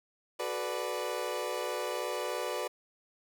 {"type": "chord", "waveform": "30% pulse", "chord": "B minor seventh", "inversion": "second", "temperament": "equal with one note detuned", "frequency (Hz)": [370, 433.2, 493.9, 587.3], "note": ["F#4", "A4", "B4", "D5"], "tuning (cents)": [0, -27, 0, 0], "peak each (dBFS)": [-37, -38, -34, -35], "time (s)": [0.39, 2.68], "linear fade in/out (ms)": 10, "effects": []}